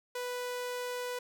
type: tone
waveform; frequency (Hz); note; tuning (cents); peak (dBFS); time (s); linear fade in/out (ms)
sawtooth; 493.9; B4; 0; -31; 0.15-1.19; 5
effects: none